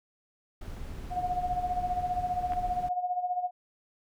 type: noise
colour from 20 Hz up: brown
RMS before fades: -39 dBFS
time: 0.61-2.89 s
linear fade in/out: 5 ms
type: tone with tremolo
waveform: sine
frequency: 722 Hz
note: F#5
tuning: 43 cents flat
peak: -25 dBFS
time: 1.1-3.51 s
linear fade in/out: 50 ms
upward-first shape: sine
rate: 15 Hz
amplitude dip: 70%
type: clicks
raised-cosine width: 0.5 ms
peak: -27 dBFS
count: 2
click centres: 2.521 / 2.535 s
effects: none